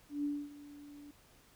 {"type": "tone with ADSR envelope", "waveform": "sine", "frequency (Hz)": 290, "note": "D4", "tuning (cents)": -22, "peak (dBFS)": -31, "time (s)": [0.09, 1.11], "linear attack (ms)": 150, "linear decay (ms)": 250, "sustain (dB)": -18, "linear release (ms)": 4, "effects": ["pink hiss -64 dBFS RMS until 1.55 s"]}